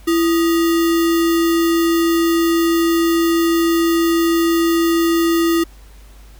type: tone with sample-and-hold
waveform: sine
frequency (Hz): 334.4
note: E4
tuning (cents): +25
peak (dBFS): -12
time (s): 0.07-5.64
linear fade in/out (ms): 10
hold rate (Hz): 1575
effects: added 50 Hz sine -39 dBFS peak until 6.39 s + pink hiss -49 dBFS RMS until 6.39 s